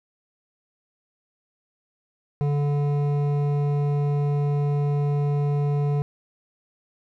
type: tone with hard clipping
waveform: sine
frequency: 144.6 Hz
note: D3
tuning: 27 cents flat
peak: -22 dBFS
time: 2.41-6.02 s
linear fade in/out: 0 ms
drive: 11 dB
effects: none